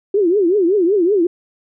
sine tone with vibrato, 375.4 Hz, F#4, 25 cents sharp, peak -11 dBFS, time 0.14-1.27 s, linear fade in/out 5 ms, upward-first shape triangle, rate 5.3 Hz, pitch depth 260 cents each way, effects none

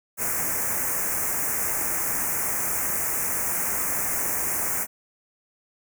white band-stop noise, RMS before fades -26 dBFS, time 0.17-4.87 s, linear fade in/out 50 ms, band 2300 to 6100 Hz, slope 48 dB/octave, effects none

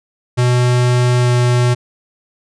square tone with pitch glide, 123.47 to 122.69 Hz, B2 to B2, 0 to -11 cents, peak -11 dBFS, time 0.37-1.75 s, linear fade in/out 20 ms, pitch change -11 cents, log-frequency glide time 1.19-1.3 s, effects resampled to 22050 Hz

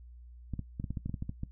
clicks, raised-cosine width 5 ms, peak -23 dBFS, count 12, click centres 0.537 / 0.593 / 0.799 / 0.842 / 0.906 / 0.972 / 1.06 / 1.095 / 1.142 / 1.224 / 1.294 / 1.434 s, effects noise-tail reverb RT60 0.1 s tail -17 dB re dry + added 60 Hz sine -48 dBFS peak until 1.51 s

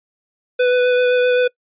square tone with vibrato, 496.8 Hz, B4, 10 cents sharp, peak -13 dBFS, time 0.59-1.48 s, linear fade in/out 10 ms, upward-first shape sine, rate 7.7 Hz, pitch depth 11 cents each way, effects noise-tail reverb RT60 0.1 s tail -24 dB re dry + resampled to 8000 Hz

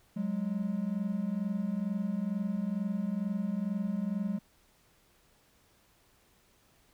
triangle tone pair together, 185 / 207.2 Hz, F#3 / G#3, 0 / -4 cents, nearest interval major second, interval 196 cents, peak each -32 / -30 dBFS, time 0.16-4.39 s, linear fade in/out 10 ms, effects pink hiss -66 dBFS RMS until 6.93 s

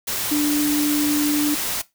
sine tone in noise, 295 Hz, D4, 8 cents sharp, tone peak -17 dBFS, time 0.31-1.55 s, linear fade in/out 10 ms, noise white, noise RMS -25 dBFS, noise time 0.07-1.82 s, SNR +5 dB, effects noise-tail reverb RT60 0.2 s tail -18 dB re dry

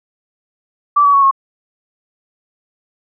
sine tone with pitch steps, 1162 / 1136.8 / 1112.1 / 1087.9 Hz, D6 / C#6 / C#6 / C#6, -19 / +43 / +5 / -33 cents, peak -7 dBFS, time 0.96-1.312 s, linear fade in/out 10 ms, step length 88 ms, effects none

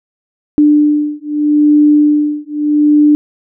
sine beating tone pair, 296.9 / 297.7 Hz, D4 / D4, +19 / +24 cents, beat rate 0.8 Hz, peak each -10 dBFS, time 0.58-3.15 s, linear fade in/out 0 ms, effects none

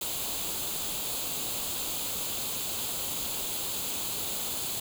white noise with comb filter, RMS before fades -33 dBFS, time 0.01-4.8 s, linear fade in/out 5 ms, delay 0.27 ms, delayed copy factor +0.65, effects none

